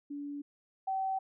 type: tone pair in turn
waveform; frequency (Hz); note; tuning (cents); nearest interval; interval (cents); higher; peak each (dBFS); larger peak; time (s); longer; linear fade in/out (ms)
sine; 287.3 / 767; D4 / G5; -38 / -38; octave + perfect fourth; 1700; second; -37 / -30; second; 0.1-0.42 / 0.87-1.19; neither; 10
effects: none